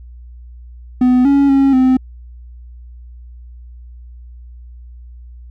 triangle tone with pitch steps, 251.1 / 279.7 / 273.1 / 258.4 Hz, B3 / C#4 / C#4 / C4, +29 / +16 / -26 / -21 cents, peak -6 dBFS, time 1.01-1.97 s, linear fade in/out 5 ms, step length 240 ms, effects added 60 Hz sine -33 dBFS peak until 5.5 s

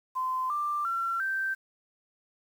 sine tone with pitch steps, 1030 / 1183.2 / 1359.1 / 1561.2 Hz, C6 / D6 / F6 / G6, -28 / +13 / -48 / -8 cents, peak -27 dBFS, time 0.15-1.55 s, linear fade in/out 20 ms, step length 350 ms, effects 9-bit

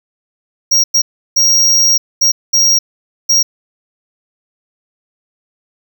square tone bursts at uneven times, 5630 Hz, F8, 13 cents sharp, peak -8 dBFS, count 6, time 0.71-0.84 / 0.94-1.02 / 1.36-1.98 / 2.21-2.32 / 2.53-2.79 / 3.29-3.43 s, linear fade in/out 10 ms, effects none

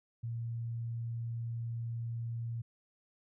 sine tone, 116.3 Hz, A#2, 4 cents flat, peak -35 dBFS, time 0.23-2.62 s, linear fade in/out 10 ms, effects none

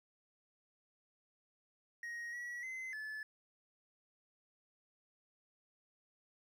triangle tone with pitch steps, 1880 / 1930 / 2055 / 1731 Hz, A#6 / B6 / C7 / A6, +14 / -40 / -32 / -29 cents, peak -40 dBFS, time 2.03-3.23 s, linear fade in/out 2 ms, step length 300 ms, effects none

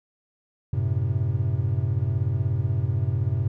triangle chord, F# diminished, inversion none, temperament equal with one note detuned, 93.9 / 110 / 130.81 Hz, F#2 / A2 / C3, +26 / 0 / 0 cents, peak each -24 dBFS, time 0.73-3.48 s, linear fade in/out 5 ms, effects none

